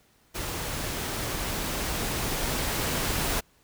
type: noise with level ramp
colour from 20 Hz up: pink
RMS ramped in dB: -33 to -27 dBFS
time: 0.34-3.41 s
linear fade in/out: 20 ms
effects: pink hiss -63 dBFS RMS until 3.63 s